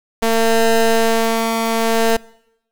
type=ring-modulated tone; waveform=20% pulse; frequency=226.7 Hz; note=A#3; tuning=48 cents flat; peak=-5 dBFS; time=0.22-2.17 s; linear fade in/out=10 ms; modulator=227 Hz; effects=noise-tail reverb RT60 0.8 s tail -23 dB re dry